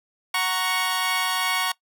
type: chord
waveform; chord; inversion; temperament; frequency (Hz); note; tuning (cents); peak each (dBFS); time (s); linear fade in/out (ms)
15% pulse; F# major; none; equal; 740 / 932.3 / 1108.7; F#5 / A#5 / C#6; 0 / 0 / 0; -22 / -21 / -18; 0.34-1.72; 5
effects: noise-tail reverb RT60 0.1 s tail -21 dB re dry